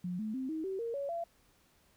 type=tone with pitch steps; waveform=sine; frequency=178.7 / 216.2 / 261.6 / 316.6 / 383.1 / 463.5 / 560.8 / 678.6 Hz; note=F3 / A3 / C4 / D#4 / G4 / A#4 / C#5 / F5; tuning=+40 / -30 / 0 / +30 / -40 / -10 / +20 / -50 cents; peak=-34 dBFS; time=0.04-1.24 s; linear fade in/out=5 ms; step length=150 ms; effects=pink hiss -68 dBFS RMS until 1.96 s